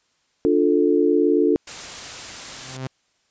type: chord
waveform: sine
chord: D minor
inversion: none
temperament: just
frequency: 293.7 / 352.4 / 440.5 Hz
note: D4 / F4 / A4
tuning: 0 / +16 / +2 cents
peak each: -19 dBFS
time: 0.45-1.56 s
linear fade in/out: 0 ms
type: noise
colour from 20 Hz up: white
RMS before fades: -34 dBFS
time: 1.67-2.77 s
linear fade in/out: 5 ms
type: tone with exponential growth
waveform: sawtooth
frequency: 130.81 Hz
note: C3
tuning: in tune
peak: -21 dBFS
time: 2.44-2.87 s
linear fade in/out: 0 ms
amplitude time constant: 93 ms
effects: white hiss -66 dBFS RMS until 3.3 s + resampled to 16000 Hz